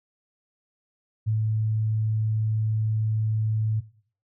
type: tone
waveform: sine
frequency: 109.2 Hz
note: A2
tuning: 13 cents flat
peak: -21 dBFS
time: 1.26-3.81 s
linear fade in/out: 20 ms
effects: noise-tail reverb RT60 0.5 s tail -18 dB re dry